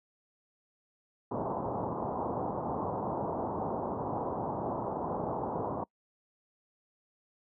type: low-pass noise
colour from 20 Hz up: white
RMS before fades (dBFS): -34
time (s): 1.31-5.84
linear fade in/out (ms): 5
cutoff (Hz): 1000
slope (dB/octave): 48
effects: noise-tail reverb RT60 0.1 s tail -26 dB re dry + high-pass 100 Hz 12 dB/octave